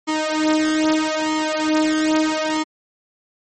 sawtooth tone with flanger, 311.1 Hz, D#4, in tune, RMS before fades -19 dBFS, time 0.07-2.64 s, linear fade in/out 20 ms, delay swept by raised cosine 0.94 to 3.84 ms, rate 0.79 Hz, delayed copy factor +0.9, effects MP3 32 kbps

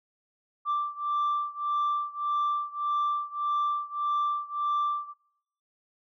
sine beating tone pair, 1174.7 / 1176.4 Hz, D6 / D6, 0 / +3 cents, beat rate 1.7 Hz, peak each -27 / -29 dBFS, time 0.65-5.14 s, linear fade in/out 50 ms, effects noise-tail reverb RT60 0.7 s tail -21 dB re dry + tanh soft clip ceiling -22 dBFS

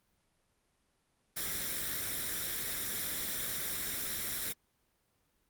white noise with comb filter, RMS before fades -36 dBFS, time 1.36-4.53 s, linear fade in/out 10 ms, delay 0.54 ms, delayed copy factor +0.6, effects pink hiss -75 dBFS RMS until 5.49 s + Opus 32 kbps

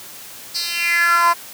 10% pulse tone with high-pass filter sweep, 342.6 Hz, F4, 33 cents flat, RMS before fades -17 dBFS, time 0.54-1.34 s, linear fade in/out 20 ms, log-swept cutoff 4600 to 890 Hz, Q 5.2, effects white hiss -37 dBFS RMS until 1.53 s + high-pass 80 Hz 12 dB/octave

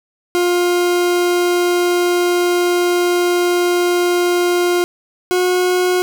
40% pulse tone pair in turn, 353.1 / 362.6 Hz, F4 / F#4, +19 / -35 cents, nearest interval unison, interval 46 cents, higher second, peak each -12 dBFS, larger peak neither, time 0.35-4.84 / 5.31-6.02 s, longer first, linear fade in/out 0 ms, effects none

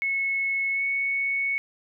sine tone with pitch glide, 2193 to 2216 Hz, C#7 to C#7, -19 to -1 cents, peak -23 dBFS, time 0.02-1.58 s, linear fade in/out 0 ms, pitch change +18 cents, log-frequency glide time 0.72-0.83 s, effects none

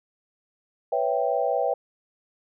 sine chord, C# half-diminished seventh, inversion third, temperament equal, 493.9 / 554.4 / 659.3 / 784 Hz, B4 / C#5 / E5 / G5, 0 / 0 / 0 / 0 cents, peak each -27 dBFS, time 0.92-1.74 s, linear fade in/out 5 ms, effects none

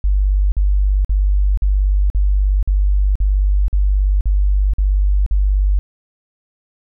sine tone bursts, 49 Hz, G1, in tune, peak -11 dBFS, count 11, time 0.04-5.79 s, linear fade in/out 0 ms, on 480 ms, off 47 ms, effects none

